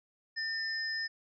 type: tone pair together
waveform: sine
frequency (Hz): 1801 / 5094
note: A6 / D#8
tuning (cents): +40 / +40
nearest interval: octave + tritone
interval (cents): 1800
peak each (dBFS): -34 / -37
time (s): 0.36-1.08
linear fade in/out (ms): 20
effects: none